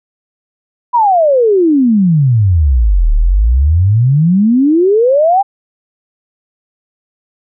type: exponential two-way sweep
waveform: sine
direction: down then up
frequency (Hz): 1000 to 35.78 to 817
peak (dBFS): -6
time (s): 0.93-5.43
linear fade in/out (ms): 20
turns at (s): 3.13
effects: none